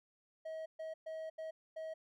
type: tone bursts at uneven times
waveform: triangle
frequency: 638 Hz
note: D#5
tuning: 43 cents sharp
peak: -39 dBFS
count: 5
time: 0.45-0.66 / 0.79-0.94 / 1.06-1.3 / 1.38-1.51 / 1.76-1.94 s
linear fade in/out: 10 ms
effects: none